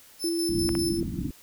25% pulse tone with tremolo, 5274 Hz, E8, in tune, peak -24 dBFS, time 0.19-1.01 s, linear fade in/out 50 ms, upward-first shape square, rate 5 Hz, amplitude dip 50%
sine tone, 337.5 Hz, E4, 41 cents sharp, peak -25 dBFS, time 0.24-1.03 s, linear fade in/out 2 ms
white low-pass noise, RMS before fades -31 dBFS, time 0.49-1.31 s, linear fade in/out 2 ms, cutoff 330 Hz, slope 96 dB/octave
clicks, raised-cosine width 0.5 ms, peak -18 dBFS, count 2, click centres 0.691 / 0.752 s
effects white hiss -53 dBFS RMS until 1.42 s

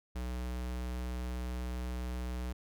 square tone, 61.74 Hz, B1, in tune, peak -36 dBFS, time 0.15-2.53 s, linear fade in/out 10 ms, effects none

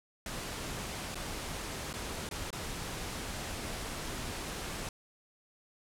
pink noise with dropouts, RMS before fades -39 dBFS, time 0.26-4.89 s, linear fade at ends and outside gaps 2 ms, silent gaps 1.146-1.154 / 1.93-1.938 / 2.29-2.311 / 2.505-2.528 s, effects low-pass 11000 Hz 12 dB/octave

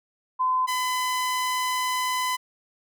sine / sawtooth tone pair in turn, 1023 / 1009.5 Hz, C6 / B5, -39 / +38 cents, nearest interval unison, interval 23 cents, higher first, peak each -20 dBFS, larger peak neither, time 0.39-0.67 / 0.67-2.37 s, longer second, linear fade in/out 20 ms, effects none

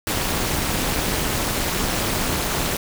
pink noise with amplitude modulation, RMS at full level -19 dBFS, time 0.07-2.77 s, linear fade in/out 2 ms, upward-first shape sine, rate 226 Hz, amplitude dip 85%, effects none

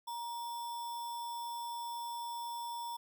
sine tone with sample-and-hold, 944 Hz, A#5, 22 cents sharp, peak -38 dBFS, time 0.07-2.97 s, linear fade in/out 10 ms, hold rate 4410 Hz, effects none

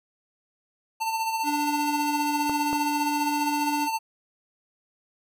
square tone with tremolo, 895 Hz, A5, 29 cents sharp, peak -24 dBFS, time 1-3.99 s, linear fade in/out 20 ms, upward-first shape sine, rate 15 Hz, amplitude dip 45%
square tone, 291.8 Hz, D4, 11 cents flat, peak -28 dBFS, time 1.43-3.89 s, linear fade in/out 50 ms
clicks, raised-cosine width 1 ms, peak -18 dBFS, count 2, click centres 2.496 / 2.73 s
effects none

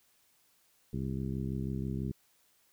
harmonic tone, 66.1 Hz, C2, 18 cents sharp, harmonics 1 / 2 / 3 / 4 / 5 / 6, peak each -40 / -36 / -37 / -44 / -44 / -46 dBFS, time 0.93-2.12 s, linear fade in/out 5 ms, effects white hiss -69 dBFS RMS until 2.72 s

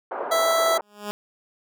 pink band-pass noise, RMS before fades -30 dBFS, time 0.11-0.81 s, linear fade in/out 5 ms, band 440 to 1200 Hz, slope 24 dB/octave
25% pulse tone, 659.3 Hz, E5, in tune, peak -15 dBFS, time 0.31-0.78 s, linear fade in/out 10 ms
10% pulse tone with exponential growth, 207 Hz, G#3, 5 cents flat, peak -17 dBFS, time 0.82-1.11 s, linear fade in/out 0 ms, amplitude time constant 61 ms
effects none

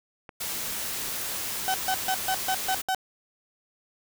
clicks, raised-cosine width 0.5 ms, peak -26 dBFS, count 3, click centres 0.292 / 1.828 / 2.091 s
white noise, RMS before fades -32 dBFS, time 0.4-2.82 s, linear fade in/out 10 ms
35% pulse tone bursts, 759 Hz, F#5, 44 cents sharp, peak -22 dBFS, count 7, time 1.68-2.947 s, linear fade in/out 0 ms, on 61 ms, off 140 ms
effects none

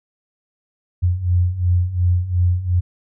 sine beating tone pair, 87.31 / 90.11 Hz, F2 / F#2, 0 / -45 cents, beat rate 2.8 Hz, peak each -20 / -16 dBFS, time 1.02-2.81 s, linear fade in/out 20 ms, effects none

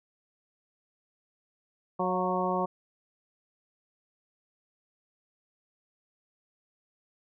harmonic tone with a mistuned harmonic, 183.9 Hz, F#3, 10 cents flat, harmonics 1 / 2 / 3 / 4 / 5 / 6, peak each -33 / -33 / -33 / -33 / -33 / -33 dBFS, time 1.99-2.66 s, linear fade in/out 10 ms, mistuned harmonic 4, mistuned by -32 cents, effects none

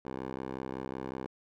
10% pulse tone with band-pass filter, 65.41 Hz, C2, in tune, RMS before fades -39 dBFS, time 0.05-1.27 s, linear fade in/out 5 ms, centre 560 Hz, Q 0.85, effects none

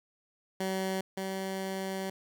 15% pulse tone pair in turn, 190 / 191.43 Hz, F#3 / G3, +46 / -41 cents, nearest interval unison, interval 13 cents, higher second, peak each -24 / -27 dBFS, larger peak first, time 0.6-1.01 / 1.17-2.1 s, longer second, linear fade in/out 5 ms, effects none

